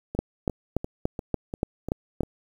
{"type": "two click trains", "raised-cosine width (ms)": 2, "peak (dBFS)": [-18, -10], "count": [7, 8], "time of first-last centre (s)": [[0.15, 2.233], [0.19, 2.207]], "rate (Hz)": [2.88, 3.47], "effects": ["8-bit"]}